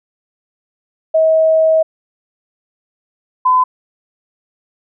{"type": "tone pair in turn", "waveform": "sine", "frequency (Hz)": [639, 1014.3], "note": ["D#5", "B5"], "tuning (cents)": [46, 46], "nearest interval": "minor sixth", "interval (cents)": 800, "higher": "second", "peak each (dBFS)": -8, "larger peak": "neither", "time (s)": [[1.14, 1.83], [3.45, 3.64]], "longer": "first", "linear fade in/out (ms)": 10, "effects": []}